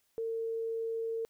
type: tone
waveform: sine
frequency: 453.6 Hz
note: A#4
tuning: 47 cents flat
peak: -32 dBFS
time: 0.18-1.25 s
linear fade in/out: 0 ms
effects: white hiss -74 dBFS RMS until 1.29 s